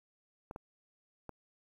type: clicks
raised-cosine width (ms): 1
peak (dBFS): -29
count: 3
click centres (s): 0.511 / 0.561 / 1.293
effects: 10-bit